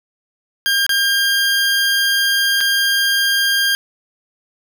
20% pulse tone with dropouts, 1605 Hz, G6, 40 cents sharp, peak -9 dBFS, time 0.66-3.75 s, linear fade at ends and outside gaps 0 ms, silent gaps 0.865-0.893 / 2.606-2.61 s, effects none

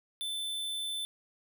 square tone, 3528 Hz, A7, 4 cents sharp, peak -34 dBFS, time 0.21-1.05 s, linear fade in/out 0 ms, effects none

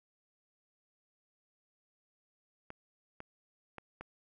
clicks, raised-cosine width 0.5 ms, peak -29 dBFS, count 4, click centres 2.704 / 3.204 / 3.783 / 4.01 s, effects none

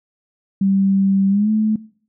sine tone with pitch glide, 194.8 to 216.1 Hz, G3 to A3, -11 to -31 cents, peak -13 dBFS, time 0.61-1.76 s, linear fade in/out 5 ms, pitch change +180 cents, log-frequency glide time 1.29-1.5 s, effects noise-tail reverb RT60 0.5 s tail -21 dB re dry

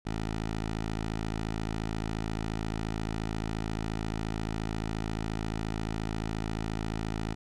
10% pulse tone, 54.3 Hz, A1, 22 cents flat, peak -23 dBFS, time 0.05-7.35 s, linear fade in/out 20 ms, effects low-pass 7000 Hz 12 dB/octave

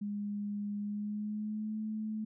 sine tone with pitch glide, 205.2 to 216.3 Hz, G#3 to A3, -21 to -29 cents, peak -34 dBFS, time 0.01-2.25 s, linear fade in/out 10 ms, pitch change +92 cents, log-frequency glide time 0.78-1.78 s, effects none

